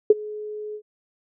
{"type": "tone with ADSR envelope", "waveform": "sine", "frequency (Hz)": 423.4, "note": "G#4", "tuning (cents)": 33, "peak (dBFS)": -6, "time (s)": [0.1, 0.82], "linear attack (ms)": 4, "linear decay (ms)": 28, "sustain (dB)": -24, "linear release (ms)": 72, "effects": []}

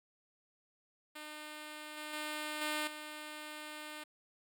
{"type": "tone with level steps", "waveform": "5% pulse", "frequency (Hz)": 303.4, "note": "D#4", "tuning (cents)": -44, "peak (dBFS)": [-34, -31, -27, -23, -33], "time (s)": [1.15, 4.04], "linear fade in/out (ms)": 10, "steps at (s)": [1.97, 2.13, 2.61, 2.87], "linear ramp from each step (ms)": 5, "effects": []}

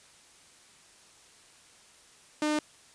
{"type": "tone", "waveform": "sawtooth", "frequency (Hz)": 302.4, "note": "D#4", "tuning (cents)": -49, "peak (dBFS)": -22, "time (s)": [2.42, 2.59], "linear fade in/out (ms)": 2, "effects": ["white hiss -57 dBFS RMS until 2.94 s", "resampled to 22050 Hz"]}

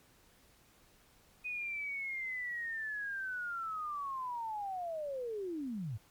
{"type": "linear sweep", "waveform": "sine", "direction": "down", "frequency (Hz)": [2500, 94.8], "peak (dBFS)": -36, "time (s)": [1.44, 5.98], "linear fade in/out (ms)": 20, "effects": ["pink hiss -65 dBFS RMS until 6.1 s", "MP3 96 kbps"]}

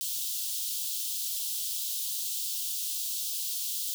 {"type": "high-pass noise", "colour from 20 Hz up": "white", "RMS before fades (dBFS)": -33, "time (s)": [0.01, 3.94], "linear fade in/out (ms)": 0, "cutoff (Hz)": 3100, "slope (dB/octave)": 48, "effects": []}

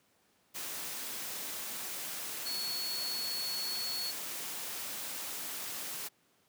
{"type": "tone in noise", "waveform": "sine", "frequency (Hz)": 4385, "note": "C#8", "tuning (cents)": -20, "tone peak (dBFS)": -35, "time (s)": [2.45, 4.12], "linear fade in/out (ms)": 20, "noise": "white", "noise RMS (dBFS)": -40, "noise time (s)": [0.54, 6.09], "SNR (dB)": 2, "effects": ["pink hiss -70 dBFS RMS until 6.48 s", "high-pass 150 Hz 12 dB/octave"]}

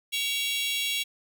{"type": "tone cluster", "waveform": "40% pulse", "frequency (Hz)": [2263, 2760, 3330, 3890], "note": ["C#7", "F7", "G#7", "B7"], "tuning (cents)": [35, -21, 4, -27], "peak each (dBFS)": [-33, -31, -30, -32], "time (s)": [0.12, 1.04], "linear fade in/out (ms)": 20, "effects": []}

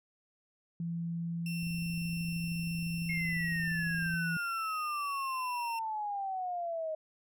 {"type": "tone with pitch glide", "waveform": "sine", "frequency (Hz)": [168.6, 166.95], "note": ["E3", "E3"], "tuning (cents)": [39, 22], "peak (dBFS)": -33, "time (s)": [0.8, 4.37], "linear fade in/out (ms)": 2, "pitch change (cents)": -17, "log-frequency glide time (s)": [1.44, 3.52]}
{"type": "tone", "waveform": "sawtooth", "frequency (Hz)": 2700, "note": "E7", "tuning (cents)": 41, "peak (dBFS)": -37, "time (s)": [1.46, 5.79], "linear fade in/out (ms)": 2}
{"type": "click train", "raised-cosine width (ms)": 5, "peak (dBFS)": -36, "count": 66, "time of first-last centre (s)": [1.63, 4.14], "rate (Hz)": 25.9}
{"type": "exponential sweep", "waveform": "sine", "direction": "down", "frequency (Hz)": [2161, 622.3], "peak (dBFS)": -33, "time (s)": [3.09, 6.95], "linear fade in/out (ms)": 5}
{"effects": []}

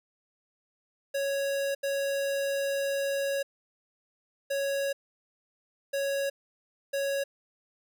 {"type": "tone bursts at uneven times", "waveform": "square", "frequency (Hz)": 554.4, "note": "C#5", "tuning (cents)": 0, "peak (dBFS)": -28, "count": 5, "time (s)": [[1.14, 1.75], [1.83, 3.43], [4.5, 4.93], [5.93, 6.3], [6.93, 7.24]], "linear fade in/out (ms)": 10, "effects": []}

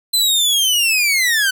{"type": "linear sweep", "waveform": "sawtooth", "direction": "down", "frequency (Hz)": [4090, 1500], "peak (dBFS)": -10, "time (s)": [0.13, 1.51], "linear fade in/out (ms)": 10, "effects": []}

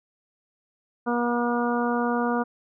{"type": "harmonic tone", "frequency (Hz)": 239.7, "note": "A#3", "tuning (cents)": 48, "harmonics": [1, 2, 3, 4, 5, 6], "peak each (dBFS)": [-25, -28, -30, -31, -32, -33], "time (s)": [1.06, 2.44], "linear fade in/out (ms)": 20, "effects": []}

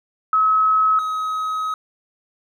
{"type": "tone pair in turn", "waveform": ["sine", "triangle"], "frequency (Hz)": [1284, 1270.7], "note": ["E6", "D#6"], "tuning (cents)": [-46, 36], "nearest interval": "unison", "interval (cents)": 18, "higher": "first", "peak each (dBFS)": [-13, -19], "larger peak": "first", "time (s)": [[0.33, 0.99], [0.99, 1.74]], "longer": "second", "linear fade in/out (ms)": 2, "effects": []}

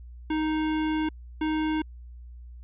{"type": "tone bursts at uneven times", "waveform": "square", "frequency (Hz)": 311.1, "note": "D#4", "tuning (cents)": 0, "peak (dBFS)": -25, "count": 2, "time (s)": [[0.3, 1.09], [1.41, 1.82]], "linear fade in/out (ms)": 5, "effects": ["added 60 Hz sine -41 dBFS peak until 2.63 s", "resampled to 8000 Hz"]}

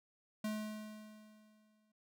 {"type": "tone with exponential decay", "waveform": "square", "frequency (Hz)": 214.2, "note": "A3", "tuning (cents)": -46, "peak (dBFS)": -36, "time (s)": [0.44, 1.92], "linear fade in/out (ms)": 5, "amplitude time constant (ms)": 320, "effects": []}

